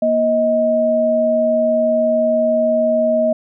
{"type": "tone pair together", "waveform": "sine", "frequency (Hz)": [236.2, 630], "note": ["A#3", "D#5"], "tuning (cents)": [23, 21], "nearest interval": "octave + perfect fourth", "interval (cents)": 1698, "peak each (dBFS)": [-20, -13], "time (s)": [0.02, 3.33], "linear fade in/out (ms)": 5, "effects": []}